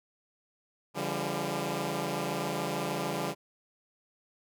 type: tone cluster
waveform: 10% pulse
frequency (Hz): 143.6 / 171 / 198.7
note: D3 / F3 / G3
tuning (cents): -39 / -36 / +24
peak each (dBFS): -27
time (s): 0.94-3.35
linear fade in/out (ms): 50
effects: none